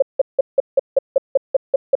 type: tone bursts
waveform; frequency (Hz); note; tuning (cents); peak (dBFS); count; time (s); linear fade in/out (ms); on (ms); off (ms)
sine; 543; C#5; -36; -8; 11; 0-1.953; 5; 23; 170
effects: none